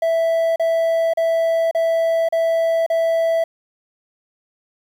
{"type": "tone bursts", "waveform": "triangle", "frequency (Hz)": 659, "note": "E5", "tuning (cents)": -1, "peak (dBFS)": -13, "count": 6, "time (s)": [0.02, 3.44], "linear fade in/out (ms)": 5, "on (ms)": 540, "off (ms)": 36, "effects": ["8-bit"]}